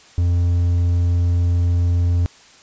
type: tone with hard clipping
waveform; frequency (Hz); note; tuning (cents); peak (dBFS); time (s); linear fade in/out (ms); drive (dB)
triangle; 87.31; F2; 0; -15; 0.18-2.26; 0; 6
effects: white hiss -47 dBFS RMS until 2.62 s + resampled to 16000 Hz